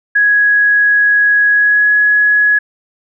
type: tone with pitch glide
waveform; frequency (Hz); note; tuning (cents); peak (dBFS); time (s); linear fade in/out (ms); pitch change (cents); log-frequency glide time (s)
sine; 1667 to 1682.5; G#6 to G#6; +6 to +22; -7; 0.15-2.59; 10; +16; 1.5-1.91
effects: none